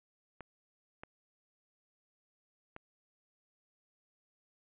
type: clicks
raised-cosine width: 0.5 ms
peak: -30 dBFS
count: 3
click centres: 0.407 / 1.035 / 2.764 s
effects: resampled to 8000 Hz + 11-bit